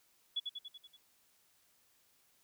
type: tone with echo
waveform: sine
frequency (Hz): 3395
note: G#7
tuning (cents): +37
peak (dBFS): -32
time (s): 0.36-0.4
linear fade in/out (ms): 10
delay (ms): 95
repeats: 6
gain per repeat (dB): -4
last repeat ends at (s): 0.97
effects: white hiss -71 dBFS RMS until 2.43 s